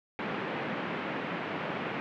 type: band-pass noise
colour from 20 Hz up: pink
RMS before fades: -35 dBFS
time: 0.19-2 s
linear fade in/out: 0 ms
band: 160 to 2600 Hz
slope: 24 dB/octave
effects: none